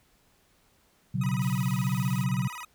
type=chord; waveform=sine; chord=B suspended second; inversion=none; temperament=equal; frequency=123.47 / 138.59 / 185 Hz; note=B2 / C#3 / F#3; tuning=0 / 0 / 0 cents; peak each=-29 dBFS; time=1.14-2.48 s; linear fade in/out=10 ms
type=tone with vibrato; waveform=25% pulse; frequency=1108.7 Hz; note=C#6; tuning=in tune; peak=-34 dBFS; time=1.21-2.65 s; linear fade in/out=5 ms; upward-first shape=square; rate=19 Hz; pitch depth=220 cents each way
type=high-pass noise; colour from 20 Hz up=white; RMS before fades=-46 dBFS; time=1.4-2.25 s; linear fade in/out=20 ms; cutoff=1800 Hz; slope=24 dB/octave
effects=pink hiss -65 dBFS RMS until 2.74 s